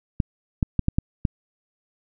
clicks, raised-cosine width 5 ms, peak -7 dBFS, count 6, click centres 0.202 / 0.628 / 0.793 / 0.884 / 0.985 / 1.252 s, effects none

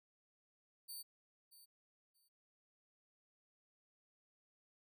10% pulse tone with echo, 4567 Hz, D8, 49 cents flat, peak -40 dBFS, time 0.88-1.03 s, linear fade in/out 20 ms, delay 630 ms, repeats 2, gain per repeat -14 dB, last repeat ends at 2.29 s, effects none

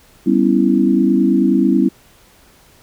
sine chord, C# half-diminished seventh, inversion second, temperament equal with one note detuned, 196 / 247.9 / 277.2 / 329.6 Hz, G3 / B3 / C#4 / E4, 0 / +7 / 0 / 0 cents, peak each -16 dBFS, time 0.26-1.89 s, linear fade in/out 10 ms, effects pink hiss -49 dBFS RMS until 2.82 s

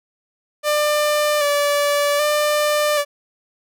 sawtooth tone with vibrato, 587.3 Hz, D5, in tune, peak -12 dBFS, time 0.63-3.05 s, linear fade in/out 50 ms, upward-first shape square, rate 0.64 Hz, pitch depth 27 cents each way, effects none

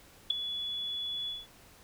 sine tone with ADSR envelope, 3413 Hz, G#7, 47 cents sharp, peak -19 dBFS, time 0.3-1.47 s, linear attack 7 ms, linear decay 4 ms, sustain -14 dB, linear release 190 ms, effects pink hiss -57 dBFS RMS until 1.83 s

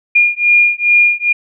sine beating tone pair, 2419 / 2421.4 Hz, D#7 / D#7, -49 / -48 cents, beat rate 2.4 Hz, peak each -11 dBFS, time 0.15-1.33 s, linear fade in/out 10 ms, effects none

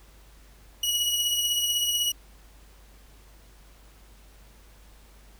sawtooth beating tone pair, 2912 / 2928 Hz, F#7 / F#7, -28 / -19 cents, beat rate 16 Hz, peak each -21 / -29 dBFS, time 0.83-2.12 s, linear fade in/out 5 ms, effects added 50 Hz sine -51 dBFS peak until 5.39 s + pink hiss -57 dBFS RMS until 5.39 s

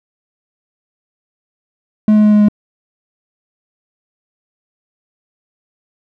triangle tone with pitch steps, 213.2 / 212 / 210.8 / 209.5 / 208.3 Hz, G#3 / G#3 / G#3 / G#3 / G#3, +46 / +36 / +26 / +15 / +5 cents, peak -4 dBFS, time 2.08-2.485 s, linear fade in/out 2 ms, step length 81 ms, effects none

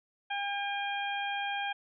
harmonic tone, 805 Hz, G5, 46 cents sharp, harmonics 1 / 2 / 3 / 4, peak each -34 / -37 / -39 / -40 dBFS, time 0.3-1.73 s, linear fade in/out 10 ms, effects none

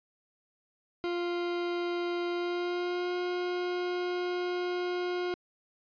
40% pulse tone with pitch glide, 349.2 to 357.4 Hz, F4 to F4, 0 to +40 cents, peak -29 dBFS, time 1.04-5.34 s, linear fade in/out 0 ms, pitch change +40 cents, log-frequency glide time 2.3-3.15 s, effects resampled to 11025 Hz

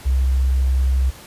sine tone, 65.41 Hz, C2, in tune, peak -14 dBFS, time 0.05-1.11 s, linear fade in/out 20 ms, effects pink hiss -41 dBFS RMS until 1.26 s + resampled to 32000 Hz

